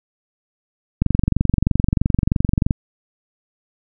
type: click train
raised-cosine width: 5 ms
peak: -3 dBFS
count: 40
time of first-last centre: 1.02-2.708 s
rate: 23.1 Hz
effects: none